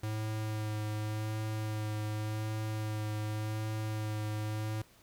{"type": "tone with vibrato", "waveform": "square", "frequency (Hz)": 107.7, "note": "A2", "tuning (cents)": -37, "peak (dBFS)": -34, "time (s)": [0.03, 4.82], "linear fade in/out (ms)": 5, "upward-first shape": "sine", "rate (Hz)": 0.88, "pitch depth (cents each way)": 16, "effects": ["pink hiss -62 dBFS RMS until 5.02 s"]}